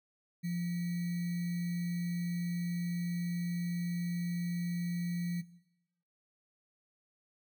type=tone with sample-and-hold; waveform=sine; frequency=173.8 Hz; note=F3; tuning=8 cents flat; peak=-32 dBFS; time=0.43-5.42 s; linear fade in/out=20 ms; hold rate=2100 Hz; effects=noise-tail reverb RT60 0.9 s tail -18 dB re dry